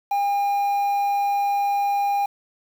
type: tone with quantisation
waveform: triangle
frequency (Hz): 806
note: G5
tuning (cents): +48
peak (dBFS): -17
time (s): 0.11-2.26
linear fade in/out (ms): 5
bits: 7
effects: none